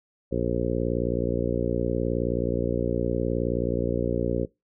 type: harmonic tone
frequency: 59.2 Hz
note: A#1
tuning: 27 cents sharp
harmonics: 1 / 2 / 3 / 4 / 5 / 6 / 7 / 8 / 9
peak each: -32 / -32 / -32 / -32 / -32 / -32 / -32 / -32 / -32 dBFS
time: 0.31-4.46 s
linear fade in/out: 20 ms
effects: noise-tail reverb RT60 0.2 s tail -22 dB re dry